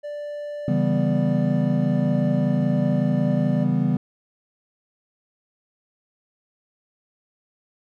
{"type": "tone with pitch glide", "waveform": "triangle", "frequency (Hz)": [587.3, 590.7], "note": ["D5", "D5"], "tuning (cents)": [0, 10], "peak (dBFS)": -27, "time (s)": [0.03, 3.65], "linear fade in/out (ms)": 20, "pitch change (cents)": 10, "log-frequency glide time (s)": [0.41, 3.53]}
{"type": "chord", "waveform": "triangle", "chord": "C# half-diminished seventh", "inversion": "none", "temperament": "equal with one note detuned", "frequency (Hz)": [139.64, 164.81, 196, 246.9], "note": ["C#3", "E3", "G3", "B3"], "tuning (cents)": [13, 0, 0, 0], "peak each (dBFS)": -22, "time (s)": [0.68, 3.97], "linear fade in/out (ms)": 2}
{"effects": []}